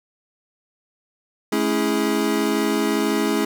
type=chord; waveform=square; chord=A major seventh; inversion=none; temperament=equal with one note detuned; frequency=215.2 / 277.2 / 329.6 / 415.3 Hz; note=A3 / C#4 / E4 / G#4; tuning=-38 / 0 / 0 / 0 cents; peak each=-25 dBFS; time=1.52-3.45 s; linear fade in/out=5 ms; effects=none